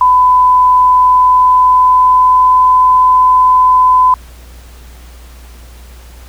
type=tone with pitch glide; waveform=sine; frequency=1003 to 1010.6 Hz; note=B5 to B5; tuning=+26 to +40 cents; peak=-4 dBFS; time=0.01-4.14 s; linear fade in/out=2 ms; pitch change=+14 cents; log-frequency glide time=0.83-2.7 s; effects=added 60 Hz sine -32 dBFS peak until 6.28 s + pink hiss -41 dBFS RMS until 6.28 s

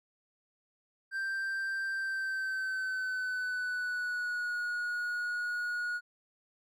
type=tone with pitch glide; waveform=triangle; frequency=1572 to 1449.9 Hz; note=G6 to F#6; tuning=+4 to -36 cents; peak=-30 dBFS; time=1.11-6.01 s; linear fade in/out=50 ms; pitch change=-140 cents; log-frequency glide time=1.92-4.57 s; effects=none

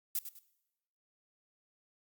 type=noise with echo; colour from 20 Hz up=violet; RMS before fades=-33 dBFS; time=0.15-0.19 s; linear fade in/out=2 ms; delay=100 ms; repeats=2; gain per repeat=-10 dB; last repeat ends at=0.39 s; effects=noise-tail reverb RT60 0.9 s tail -19 dB re dry + Opus 48 kbps

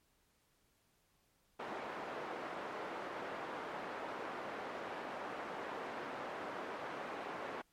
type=band-pass noise; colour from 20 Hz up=pink; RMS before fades=-44 dBFS; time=1.59-7.62 s; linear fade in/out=10 ms; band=410 to 1500 Hz; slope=12 dB/octave; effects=pink hiss -75 dBFS RMS until 7.72 s + MP3 64 kbps

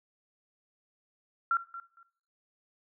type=tone with echo; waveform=sine; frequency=1367 Hz; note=F6; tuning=37 cents flat; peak=-23 dBFS; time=1.51-1.57 s; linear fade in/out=2 ms; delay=230 ms; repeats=2; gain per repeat=-15 dB; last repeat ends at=2.03 s; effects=noise-tail reverb RT60 0.5 s tail -17 dB re dry

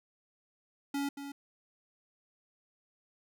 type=tone with echo; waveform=square; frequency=281.1 Hz; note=C#4; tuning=24 cents sharp; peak=-32 dBFS; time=0.94-1.09 s; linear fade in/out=5 ms; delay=230 ms; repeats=1; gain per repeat=-9 dB; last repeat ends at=1.32 s; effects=none

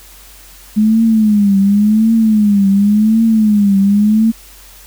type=tone with vibrato; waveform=sine; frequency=210.6 Hz; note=G#3; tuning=24 cents sharp; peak=-7 dBFS; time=0.76-4.32 s; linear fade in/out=20 ms; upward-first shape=triangle; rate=0.91 Hz; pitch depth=140 cents each way; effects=added 47 Hz sine -41 dBFS peak until 4.86 s + white hiss -40 dBFS RMS until 4.86 s

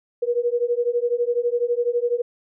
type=beating tone pair; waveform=sine; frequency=474.4 / 486.4 Hz; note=A#4 / B4; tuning=+30 / -26 cents; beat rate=12 Hz; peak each=-22 dBFS; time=0.22-2.22 s; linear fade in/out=10 ms; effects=none

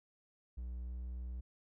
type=tone with pitch glide; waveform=triangle; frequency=60.9 to 61.5 Hz; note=B1 to B1; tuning=-24 to -7 cents; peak=-38 dBFS; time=0.57-1.41 s; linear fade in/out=10 ms; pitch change=+17 cents; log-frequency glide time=0.84-0.91 s; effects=none

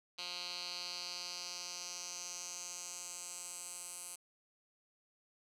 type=tone with band-pass filter sweep; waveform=10% pulse; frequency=177.3 Hz; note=F3; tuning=26 cents sharp; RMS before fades=-45 dBFS; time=0.18-4.16 s; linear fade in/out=10 ms; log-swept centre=3900 to 9100 Hz; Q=3.4; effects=none

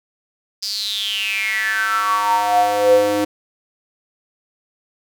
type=tone with high-pass filter sweep; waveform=square; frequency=102.9 Hz; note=G#2; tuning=16 cents flat; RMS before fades=-18 dBFS; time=0.62-3.25 s; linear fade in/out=10 ms; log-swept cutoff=5000 to 370 Hz; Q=9.9; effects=none

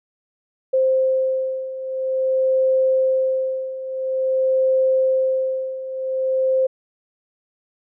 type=beating tone pair; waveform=sine; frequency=523.3 / 523.79 Hz; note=C5 / C5; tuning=0 / +2 cents; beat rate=0.49 Hz; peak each=-22 / -18 dBFS; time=0.73-6.67 s; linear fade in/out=10 ms; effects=none

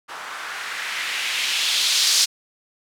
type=noise with low-pass filter sweep; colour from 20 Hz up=violet; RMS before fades=-23 dBFS; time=0.08-2.26 s; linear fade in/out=20 ms; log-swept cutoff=1100 to 5000 Hz; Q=1.7; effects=none

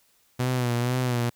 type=tone with vibrato; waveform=sawtooth; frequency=123.47 Hz; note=B2; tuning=in tune; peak=-19 dBFS; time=0.39-1.3 s; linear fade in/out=10 ms; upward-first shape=sine; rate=2.1 Hz; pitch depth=57 cents each way; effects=white hiss -64 dBFS RMS until 1.35 s

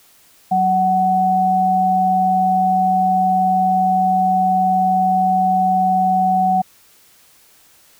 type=tone pair together; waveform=sine; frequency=186.7 / 746.8 Hz; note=F#3 / F#5; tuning=+16 / +16 cents; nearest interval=2 octaves; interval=2400 cents; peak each=-21 / -13 dBFS; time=0.51-6.62 s; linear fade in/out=10 ms; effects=white hiss -51 dBFS RMS until 7.99 s

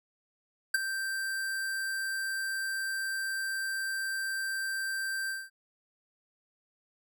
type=tone with ADSR envelope; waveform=square; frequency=1568 Hz; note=G6; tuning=in tune; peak=-21 dBFS; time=0.74-5.5 s; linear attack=6 ms; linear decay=20 ms; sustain=-11 dB; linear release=210 ms; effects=none

